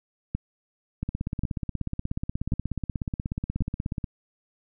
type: two click trains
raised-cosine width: 5 ms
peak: -16 / -14 dBFS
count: 51 / 4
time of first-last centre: 1.03-4.042 / 0.35-3.607 s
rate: 16.6 / 0.921 Hz
effects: none